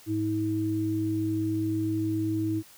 sine tone pair together, 106.9 / 320.3 Hz, A2 / E4, -49 / -50 cents, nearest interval octave + perfect fifth, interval 1899 cents, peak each -31 / -26 dBFS, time 0.06-2.63 s, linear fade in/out 50 ms, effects white hiss -53 dBFS RMS until 2.77 s

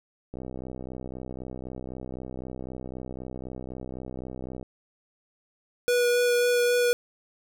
click train, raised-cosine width 2 ms, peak -24 dBFS, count 275, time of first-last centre 0.34-4.628 s, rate 63.9 Hz
square tone with vibrato, 485.7 Hz, B4, 29 cents flat, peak -21 dBFS, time 5.88-6.93 s, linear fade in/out 0 ms, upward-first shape sine, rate 3.7 Hz, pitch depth 10 cents each way
effects none

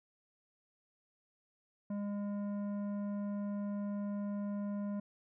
sine tone with tanh clipping, 203.6 Hz, G#3, 34 cents flat, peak -37 dBFS, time 1.9-5 s, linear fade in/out 5 ms, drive 11 dB, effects none

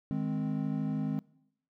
triangle chord, Ab major, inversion second, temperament equal, 155.56 / 207.7 / 261.6 Hz, Eb3 / Ab3 / C4, 0 / 0 / 0 cents, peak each -32 dBFS, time 0.11-1.19 s, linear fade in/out 0 ms, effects noise-tail reverb RT60 0.8 s tail -23 dB re dry

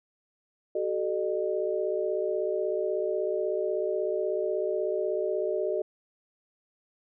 sine tone cluster, 377.6 / 433.9 / 608 Hz, F#4 / A4 / D#5, +35 / -24 / -40 cents, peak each -30 / -31 / -30 dBFS, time 0.75-5.82 s, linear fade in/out 5 ms, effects none

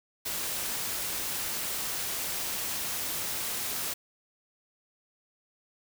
white noise, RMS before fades -33 dBFS, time 0.25-3.94 s, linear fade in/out 10 ms, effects none

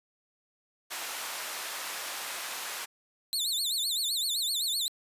pink high-pass noise, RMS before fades -37 dBFS, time 0.9-2.86 s, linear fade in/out 20 ms, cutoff 870 Hz, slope 12 dB/octave
sawtooth tone with vibrato, 3936 Hz, B7, 7 cents flat, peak -25 dBFS, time 3.33-4.88 s, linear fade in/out 0 ms, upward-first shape sine, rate 7.8 Hz, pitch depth 210 cents each way
effects resampled to 32000 Hz

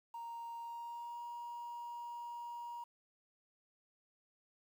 triangle tone with pitch glide, 932.3 to 949.7 Hz, A#5 to A#5, 0 to +32 cents, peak -40 dBFS, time 0.14-2.84 s, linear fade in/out 5 ms, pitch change +32 cents, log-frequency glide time 0.58-1.21 s, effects tanh soft clip ceiling -39 dBFS + 11-bit

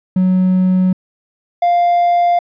triangle tone pair in turn, 185 / 698.5 Hz, F#3 / F5, 0 / 0 cents, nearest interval octave + major seventh, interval 2300 cents, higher second, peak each -7 / -7 dBFS, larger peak neither, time 0.16-0.93 / 1.62-2.39 s, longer neither, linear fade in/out 5 ms, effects tanh soft clip ceiling -3 dBFS + resampled to 11025 Hz

